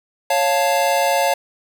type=chord; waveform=square; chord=Db augmented; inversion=none; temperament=equal; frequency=554.4 / 698.5 / 880 Hz; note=Db5 / F5 / A5; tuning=0 / 0 / 0 cents; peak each=-20 / -20 / -21 dBFS; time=0.3-1.34 s; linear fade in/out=5 ms; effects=none